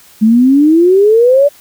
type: exponential sweep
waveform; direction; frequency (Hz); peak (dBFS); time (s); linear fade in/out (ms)
sine; up; 211.9 to 587.3; -4; 0.21-1.49; 20
effects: white hiss -42 dBFS RMS until 1.6 s